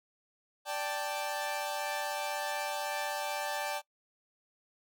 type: chord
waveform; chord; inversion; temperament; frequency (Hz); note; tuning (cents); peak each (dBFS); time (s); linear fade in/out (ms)
sawtooth; D suspended fourth; none; equal; 587.3 / 784 / 880; D5 / G5 / A5; 0 / 0 / 0; -34; 0.65-3.82; 50
effects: noise-tail reverb RT60 0.1 s tail -20 dB re dry